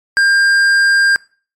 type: tone with tanh clipping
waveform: triangle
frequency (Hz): 1600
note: G6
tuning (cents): +35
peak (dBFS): -10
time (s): 0.17-1.16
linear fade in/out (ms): 0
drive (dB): 14
effects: noise-tail reverb RT60 0.4 s tail -23 dB re dry + MP3 96 kbps